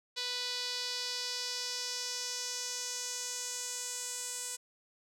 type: tone with band-pass filter sweep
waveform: sawtooth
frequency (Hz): 493.9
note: B4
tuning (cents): 0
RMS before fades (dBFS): -38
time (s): 0.16-4.57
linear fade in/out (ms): 20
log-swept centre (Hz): 4200 to 7900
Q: 2.9
effects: none